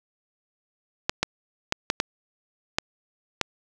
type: clicks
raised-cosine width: 0.2 ms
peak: -4 dBFS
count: 7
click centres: 1.095 / 1.23 / 1.724 / 1.901 / 2.001 / 2.785 / 3.413 s
effects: none